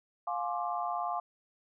sine chord, D half-diminished seventh, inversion first, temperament just, 704.8 / 845.8 / 1057.2 / 1174.7 Hz, F5 / Ab5 / C6 / D6, +16 / +31 / +18 / 0 cents, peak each -34 / -38 / -38 / -38 dBFS, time 0.27-1.2 s, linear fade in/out 5 ms, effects none

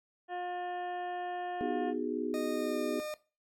harmonic tone, 356.9 Hz, F4, 38 cents sharp, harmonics 1 / 2 / 3 / 4 / 5 / 7 / 8 / 9, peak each -41 / -37 / -51 / -53 / -46 / -60 / -59 / -58 dBFS, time 0.28-1.94 s, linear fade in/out 50 ms
sine chord, G# minor seventh, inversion first, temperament just, 249.2 / 311.5 / 373.8 / 415.3 Hz, B3 / D#4 / F#4 / G#4, +16 / +2 / +18 / 0 cents, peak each -37 dBFS, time 1.61-3 s, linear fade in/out 0 ms
40% pulse tone with pitch glide, 617 to 607.5 Hz, D#5 to D#5, -15 to -42 cents, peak -36 dBFS, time 2.34-3.14 s, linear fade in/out 0 ms, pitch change -27 cents, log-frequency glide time 2.51-2.78 s
effects noise-tail reverb RT60 0.3 s tail -17 dB re dry

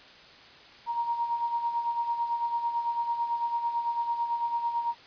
sine tone with tremolo, 939 Hz, A#5, 12 cents sharp, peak -24 dBFS, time 0.86-4.95 s, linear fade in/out 50 ms, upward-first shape sine, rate 9 Hz, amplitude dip 60%, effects white hiss -51 dBFS RMS until 5.06 s + resampled to 11025 Hz

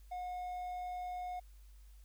triangle tone, 723 Hz, F#5, 40 cents flat, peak -37 dBFS, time 0.11-1.4 s, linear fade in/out 10 ms, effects added 50 Hz sine -54 dBFS peak until 2.04 s + white hiss -71 dBFS RMS until 2.04 s

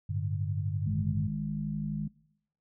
sine chord, G suspended second, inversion none, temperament equal, 98 / 110 / 146.83 Hz, G2 / A2 / D3, 0 / 0 / 0 cents, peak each -31 / -36 / -34 dBFS, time 0.09-1.28 s, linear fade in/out 10 ms
harmonic tone, 51.91 Hz, G#1, in tune, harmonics 1 / 3 / 4, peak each -43 / -33 / -34 dBFS, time 0.86-2.08 s, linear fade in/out 10 ms
effects noise-tail reverb RT60 0.8 s tail -22 dB re dry

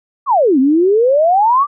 sine exponential two-way sweep, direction down then up, 1200 to 253.8 to 1200 Hz, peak -8 dBFS, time 0.26-1.67 s, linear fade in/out 50 ms, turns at 0.59 s, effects none

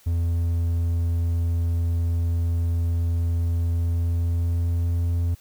triangle tone with pitch glide, 84.6 to 85.63 Hz, E2 to F2, +45 to -34 cents, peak -18 dBFS, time 0.06-5.35 s, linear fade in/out 10 ms, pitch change +21 cents, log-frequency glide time 3.63-5.24 s, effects white hiss -55 dBFS RMS until 5.4 s

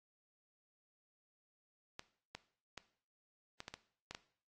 clicks, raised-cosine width 0.2 ms, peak -27 dBFS, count 8, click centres 1.994 / 2.35 / 2.777 / 3.604 / 3.681 / 3.74 / 4.11 / 4.149 s, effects noise-tail reverb RT60 0.5 s tail -17 dB re dry + AAC 32 kbps

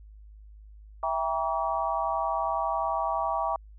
sine chord, E diminished seventh, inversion none, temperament just, 659.3 / 791.1 / 949.3 / 1139.2 Hz, E5 / G5 / Bb5 / Db6, 0 / +16 / +31 / +47 cents, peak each -31 dBFS, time 1.03-3.56 s, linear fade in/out 2 ms, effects added 52 Hz sine -46 dBFS peak until 3.78 s

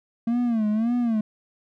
triangle tone with vibrato, 226.9 Hz, A#3, 47 cents flat, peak -18 dBFS, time 0.27-1.21 s, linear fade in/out 5 ms, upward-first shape sine, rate 1.8 Hz, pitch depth 130 cents each way, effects none

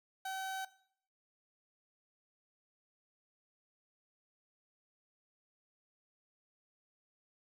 30% pulse tone, 765 Hz, G5, 42 cents flat, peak -35 dBFS, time 0.25-0.65 s, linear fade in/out 5 ms, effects noise-tail reverb RT60 0.6 s tail -17 dB re dry + MP3 96 kbps

